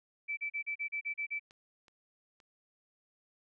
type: tone bursts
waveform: sine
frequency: 2318 Hz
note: D7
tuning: 23 cents flat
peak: -33 dBFS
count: 9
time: 0.28-1.396 s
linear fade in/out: 20 ms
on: 92 ms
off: 36 ms
type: clicks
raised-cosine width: 0.2 ms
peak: -40 / -43 / -45 dBFS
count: 3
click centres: 1.509 / 1.882 / 2.402 s
effects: none